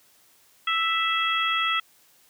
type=harmonic tone; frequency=659.3 Hz; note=E5; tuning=in tune; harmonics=2 / 3 / 4 / 5; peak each=-25 / -29 / -29 / -27 dBFS; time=0.67-1.8 s; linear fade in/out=5 ms; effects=white hiss -59 dBFS RMS until 2.29 s + high-pass 80 Hz 12 dB/octave